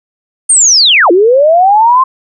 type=linear two-way sweep; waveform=sine; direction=down then up; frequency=9010 to 332.8 to 1066 Hz; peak=-3 dBFS; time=0.49-2.04 s; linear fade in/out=10 ms; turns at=1.11 s; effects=none